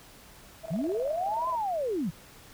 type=tone with tremolo; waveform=sine; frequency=652 Hz; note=E5; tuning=19 cents flat; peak=-34 dBFS; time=0.63-1.57 s; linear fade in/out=20 ms; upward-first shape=square; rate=19 Hz; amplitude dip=80%
type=linear two-way sweep; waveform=sine; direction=up then down; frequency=137.2 to 1046.5 to 137.2 Hz; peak=-27 dBFS; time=0.7-2.11 s; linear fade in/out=20 ms; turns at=1.49 s
effects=pink hiss -52 dBFS RMS until 2.53 s